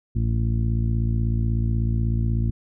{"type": "harmonic tone", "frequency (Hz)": 56.3, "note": "A1", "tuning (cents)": 40, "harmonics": [1, 2, 3, 4, 5, 6], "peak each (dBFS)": [-23, -22, -36, -30, -40, -39], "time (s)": [0.15, 2.51], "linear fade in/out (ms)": 10, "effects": []}